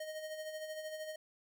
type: tone with tremolo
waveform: square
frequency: 622.3 Hz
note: D#5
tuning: in tune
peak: -40 dBFS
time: 0-1.16 s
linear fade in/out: 5 ms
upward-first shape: sine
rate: 13 Hz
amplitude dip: 50%
effects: none